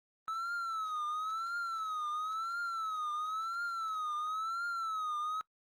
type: tone with vibrato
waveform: triangle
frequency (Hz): 1300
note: E6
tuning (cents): -24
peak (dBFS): -32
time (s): 0.28-5.41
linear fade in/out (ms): 0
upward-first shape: triangle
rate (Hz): 0.97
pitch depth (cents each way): 140
effects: noise-tail reverb RT60 0.1 s tail -23 dB re dry + Opus 24 kbps